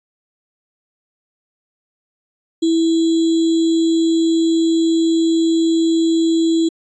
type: tone with sample-and-hold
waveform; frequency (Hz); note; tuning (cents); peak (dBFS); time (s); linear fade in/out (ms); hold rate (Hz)
sine; 328.2; E4; -8; -12; 2.62-6.69; 10; 3675
effects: resampled to 22050 Hz